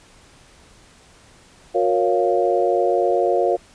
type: chord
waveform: sine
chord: Gb major seventh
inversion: none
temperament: equal with one note detuned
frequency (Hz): 362.2 / 466.2 / 554.4 / 698.5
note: Gb4 / Bb4 / Db5 / F5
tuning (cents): -37 / 0 / 0 / 0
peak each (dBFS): -21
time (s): 1.74-3.57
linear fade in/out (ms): 20
effects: pink hiss -50 dBFS RMS until 3.74 s + resampled to 22050 Hz